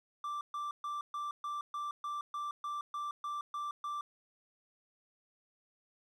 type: tone bursts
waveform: triangle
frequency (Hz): 1174.7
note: D6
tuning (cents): 0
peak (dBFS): -34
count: 13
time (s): 0.24-4.01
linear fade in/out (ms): 2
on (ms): 170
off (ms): 130
effects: none